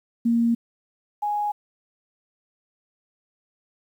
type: tone pair in turn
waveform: sine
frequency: 233.1 / 830.7 Hz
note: A#3 / G#5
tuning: 0 / 0 cents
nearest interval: octave + minor seventh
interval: 2200 cents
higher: second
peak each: -17 / -22 dBFS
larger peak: first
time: 0.25-0.55 / 1.22-1.52 s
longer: neither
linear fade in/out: 10 ms
effects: 9-bit